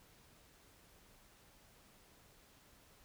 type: silence
effects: pink hiss -65 dBFS RMS until 3.04 s